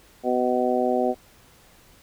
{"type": "harmonic tone", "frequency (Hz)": 125, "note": "B2", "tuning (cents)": 21, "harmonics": [2, 3, 4, 5, 6], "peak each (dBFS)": [-26, -26, -26, -26, -26], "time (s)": [0.23, 1.15], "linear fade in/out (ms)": 50, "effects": ["pink hiss -54 dBFS RMS until 2.02 s"]}